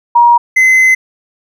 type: tone pair in turn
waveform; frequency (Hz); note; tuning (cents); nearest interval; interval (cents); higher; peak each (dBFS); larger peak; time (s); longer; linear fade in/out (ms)
sine / triangle; 950 / 2048; A#5 / C7; +33 / -38; octave + minor second; 1329; second; -3; neither; 0.15-0.38 / 0.56-0.95; second; 10
effects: none